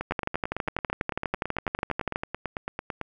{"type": "two click trains", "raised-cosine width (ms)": 0.5, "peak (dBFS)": [-15, -11], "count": [28, 26], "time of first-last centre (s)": [[0.01, 3.013], [0.11, 2.159]], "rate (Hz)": [8.99, 12.2], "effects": []}